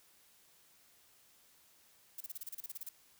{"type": "noise bursts", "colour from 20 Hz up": "violet", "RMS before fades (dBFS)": -43, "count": 13, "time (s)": [2.18, 2.89], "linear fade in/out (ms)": 5, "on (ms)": 26, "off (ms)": 31, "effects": ["white hiss -66 dBFS RMS until 3.19 s"]}